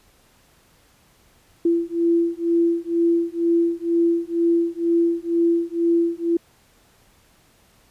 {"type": "beating tone pair", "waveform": "sine", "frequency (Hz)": [336.9, 339], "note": ["E4", "E4"], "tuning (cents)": [38, 49], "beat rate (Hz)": 2.1, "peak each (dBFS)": [-20, -20], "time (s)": [1.65, 6.37], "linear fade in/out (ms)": 5, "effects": ["pink hiss -57 dBFS RMS until 7.9 s", "resampled to 32000 Hz"]}